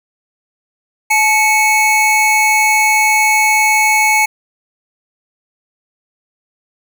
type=tone pair together; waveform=square; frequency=861.2 / 2217 Hz; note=A5 / C#7; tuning=-37 / 0 cents; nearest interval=octave + major third; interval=1637 cents; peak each=-14 / -12 dBFS; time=1.1-4.26 s; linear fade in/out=10 ms; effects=none